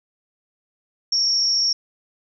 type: tone with amplitude modulation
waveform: sine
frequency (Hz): 5500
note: F8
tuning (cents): -27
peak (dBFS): -13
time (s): 1.12-1.73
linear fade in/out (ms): 5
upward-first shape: sine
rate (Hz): 234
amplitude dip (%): 80
effects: none